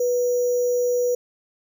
sine tone with sample-and-hold, 490 Hz, B4, 14 cents flat, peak -18 dBFS, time 0-1.15 s, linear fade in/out 5 ms, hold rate 6300 Hz, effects none

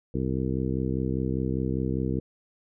harmonic tone, 65 Hz, C2, 11 cents flat, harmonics 1 / 2 / 3 / 4 / 5 / 6 / 7, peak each -33 / -30 / -31 / -33 / -33 / -36 / -36 dBFS, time 0.14-2.2 s, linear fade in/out 5 ms, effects none

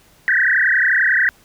sine tone with frequency modulation, 1736 Hz, A6, 24 cents flat, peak -12 dBFS, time 0.28-1.29 s, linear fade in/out 0 ms, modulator 31.2 Hz, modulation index 7.1, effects pink hiss -52 dBFS RMS until 1.44 s

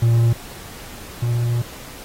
triangle tone pair in turn, 116.54 / 118.99 Hz, A#2 / A#2, 0 / +36 cents, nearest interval unison, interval 36 cents, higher second, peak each -10 / -15 dBFS, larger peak first, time 0.02-0.33 / 1.22-1.62 s, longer second, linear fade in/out 5 ms, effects pink hiss -38 dBFS RMS until 2.04 s + AAC 48 kbps

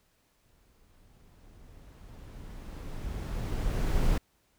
brown noise with exponential growth, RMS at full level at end -25 dBFS, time 0.45-4.18 s, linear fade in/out 5 ms, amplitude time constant 810 ms, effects pink hiss -70 dBFS RMS until 4.58 s

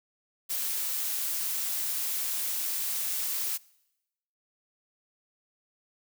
blue noise, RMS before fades -31 dBFS, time 0.49-3.58 s, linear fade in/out 20 ms, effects noise-tail reverb RT60 0.9 s tail -23 dB re dry

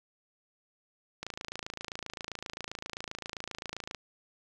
click train, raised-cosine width 0.2 ms, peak -20 dBFS, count 76, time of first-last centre 1.23-3.947 s, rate 27.6 Hz, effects none

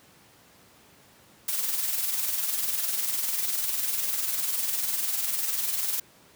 blue noise with tremolo, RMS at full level -26 dBFS, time 1.48-6 s, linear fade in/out 5 ms, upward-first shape sine, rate 20 Hz, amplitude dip 50%, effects pink hiss -56 dBFS RMS until 6.35 s + high-pass 100 Hz 12 dB/octave

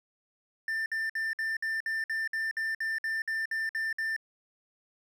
triangle tone bursts, 1787 Hz, A6, 26 cents sharp, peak -27 dBFS, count 15, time 0.68-4.164 s, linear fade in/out 2 ms, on 180 ms, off 56 ms, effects none

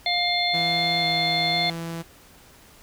harmonic tone, 705 Hz, F5, 16 cents sharp, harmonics 1 / 3 / 5 / 6, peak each -26 / -26 / -26 / -26 dBFS, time 0.06-1.7 s, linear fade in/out 2 ms
sawtooth tone with vibrato, 164.81 Hz, E3, in tune, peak -26 dBFS, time 0.53-2.03 s, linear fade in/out 20 ms, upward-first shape square, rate 1 Hz, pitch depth 18 cents each way
effects pink hiss -51 dBFS RMS until 2.82 s

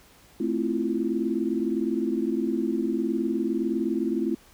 sine chord, F major seventh, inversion first, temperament equal, 220 / 261.6 / 329.6 / 349.2 Hz, A3 / C4 / E4 / F4, 0 / 0 / 0 / 0 cents, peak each -29 / -29 / -28 / -30 dBFS, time 0.4-4.35 s, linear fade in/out 5 ms, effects pink hiss -55 dBFS RMS until 4.53 s

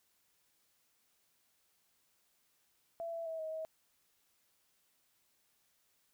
sine tone with pitch steps, 670 / 666 / 648 / 633 / 638 Hz, E5 / E5 / E5 / D#5 / D#5, +28 / +18 / -30 / +30 / +43 cents, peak -38 dBFS, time 3-3.65 s, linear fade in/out 0 ms, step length 130 ms, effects white hiss -75 dBFS RMS until 6.13 s

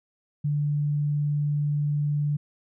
sine tone, 146.83 Hz, D3, in tune, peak -22 dBFS, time 0.44-2.37 s, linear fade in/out 10 ms, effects none

